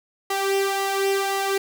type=tone with flanger; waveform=sawtooth; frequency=392 Hz; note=G4; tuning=in tune; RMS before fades=-23 dBFS; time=0.3-1.58 s; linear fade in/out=5 ms; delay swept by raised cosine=1 to 2.2 ms; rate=1.9 Hz; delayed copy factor=+0.6; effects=none